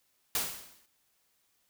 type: noise with exponential decay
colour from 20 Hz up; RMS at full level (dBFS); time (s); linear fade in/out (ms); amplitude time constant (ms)
white; -28; 0.35-0.86; 2; 110
effects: white hiss -73 dBFS RMS until 1.69 s